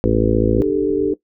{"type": "harmonic tone", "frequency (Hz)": 55, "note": "A1", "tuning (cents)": 0, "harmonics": [1, 2, 4, 5, 6, 7, 8, 9], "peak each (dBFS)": [-21, -21, -21, -21, -21, -21, -21, -21], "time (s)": [0.04, 0.62], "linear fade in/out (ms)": 0}
{"type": "chord", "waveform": "sine", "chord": "D suspended fourth", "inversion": "none", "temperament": "equal with one note detuned", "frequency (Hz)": [299.8, 392, 440], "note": ["D4", "G4", "A4"], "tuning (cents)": [36, 0, 0], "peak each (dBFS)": -19, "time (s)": [0.58, 1.14], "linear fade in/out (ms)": 5}
{"type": "low-pass noise", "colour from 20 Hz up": "pink", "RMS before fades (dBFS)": -36, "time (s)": [0.65, 1.14], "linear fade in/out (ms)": 10, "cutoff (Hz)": 360, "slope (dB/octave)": 24}
{"effects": ["noise-tail reverb RT60 0.1 s tail -17 dB re dry"]}